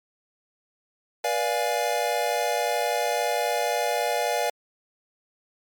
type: chord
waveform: square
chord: B diminished seventh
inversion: none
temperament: equal with one note detuned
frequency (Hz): 483.7 / 587.3 / 698.5 / 830.6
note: B4 / D5 / F5 / Ab5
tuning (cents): -36 / 0 / 0 / 0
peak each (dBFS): -30 / -29 / -28 / -30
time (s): 1.24-4.5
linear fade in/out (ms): 5
effects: MP3 96 kbps